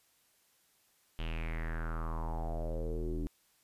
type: tone with low-pass filter sweep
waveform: square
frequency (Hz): 40.6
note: E1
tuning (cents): -26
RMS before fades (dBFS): -36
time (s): 1.19-3.27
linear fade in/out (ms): 0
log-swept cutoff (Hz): 3100 to 300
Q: 5.7
effects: white hiss -70 dBFS RMS until 3.63 s + resampled to 32000 Hz